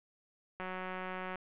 click train, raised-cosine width 0.5 ms, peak -26 dBFS, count 141, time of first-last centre 0.6-1.357 s, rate 185 Hz, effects resampled to 8000 Hz + 11-bit

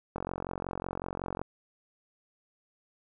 click train, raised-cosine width 1 ms, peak -20 dBFS, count 58, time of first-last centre 0.16-1.416 s, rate 45.4 Hz, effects none

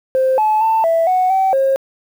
sine tone with pitch steps, 523 / 861 / 890 / 660 / 739 / 766 / 538 Hz, C5 / A5 / A5 / E5 / F#5 / G5 / C5, -1 / -38 / +20 / +2 / -2 / -40 / +48 cents, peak -10 dBFS, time 0.15-1.76 s, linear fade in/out 0 ms, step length 230 ms, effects tanh soft clip ceiling -8 dBFS + 7-bit

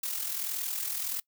blue noise with amplitude modulation, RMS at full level -31 dBFS, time 0.03-1.2 s, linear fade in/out 5 ms, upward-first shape sine, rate 41.5 Hz, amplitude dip 55%, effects noise-tail reverb RT60 0.1 s tail -23 dB re dry

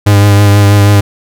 45% pulse tone with vibrato, 101.8 Hz, G#2, 34 cents flat, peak -3 dBFS, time 0.06-1.01 s, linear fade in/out 10 ms, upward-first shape triangle, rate 6.2 Hz, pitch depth 27 cents each way, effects none

